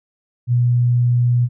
sine tone, 121.7 Hz, B2, 25 cents flat, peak -12 dBFS, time 0.47-1.49 s, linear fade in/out 50 ms, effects none

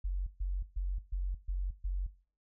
sine tone bursts, 46.09 Hz, F#1, 6 cents flat, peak -30 dBFS, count 6, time 0.04-2.07 s, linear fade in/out 10 ms, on 230 ms, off 130 ms, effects noise-tail reverb RT60 0.4 s tail -17 dB re dry

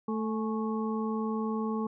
harmonic tone with a mistuned harmonic, 220 Hz, A3, in tune, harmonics 1 / 2 / 4 / 5, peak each -30 / -35 / -41 / -39 dBFS, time 0.08-1.87 s, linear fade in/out 5 ms, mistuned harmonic 4, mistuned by -64 cents, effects none

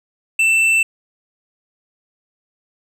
sine tone with hard clipping, 2667 Hz, E7, 20 cents sharp, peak -13 dBFS, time 0.39-0.83 s, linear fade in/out 5 ms, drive 6 dB, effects none

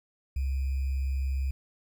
sine tone with sample-and-hold, 67.1 Hz, C2, 44 cents sharp, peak -26 dBFS, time 0.36-1.51 s, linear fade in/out 5 ms, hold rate 2450 Hz, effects none

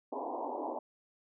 white band-pass noise, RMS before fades -38 dBFS, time 0.12-0.79 s, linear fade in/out 5 ms, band 250 to 1000 Hz, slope 96 dB/octave, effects none

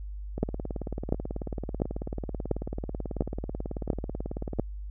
two click trains, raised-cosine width 2 ms, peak -11 / -20 dBFS, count 7 / 78, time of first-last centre 0.43-4.597 / 0.38-4.588 s, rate 1.44 / 18.3 Hz, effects added 50 Hz sine -35 dBFS peak until 4.9 s

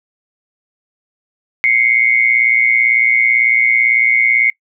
sine tone pair together, 2093 / 2211 Hz, C7 / C#7, 0 / -5 cents, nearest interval minor second, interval 95 cents, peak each -12 dBFS, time 1.64-4.5 s, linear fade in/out 0 ms, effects noise-tail reverb RT60 0.1 s tail -24 dB re dry

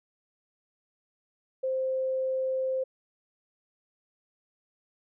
sine tone, 523 Hz, C5, 1 cent flat, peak -26 dBFS, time 1.63-2.84 s, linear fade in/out 10 ms, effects none

